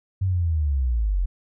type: linear sweep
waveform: sine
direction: down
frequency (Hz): 97.4 to 41.8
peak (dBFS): -19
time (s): 0.21-1.26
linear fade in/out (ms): 10
effects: none